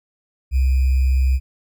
sine tone with sample-and-hold, 65.41 Hz, C2, in tune, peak -13 dBFS, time 0.51-1.4 s, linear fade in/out 50 ms, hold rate 2450 Hz, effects none

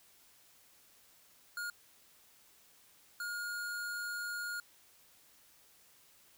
square tone bursts at uneven times, 1428 Hz, F6, 38 cents sharp, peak -38 dBFS, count 2, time 1.57-1.7 / 3.2-4.6 s, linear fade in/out 2 ms, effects white hiss -64 dBFS RMS until 6.37 s

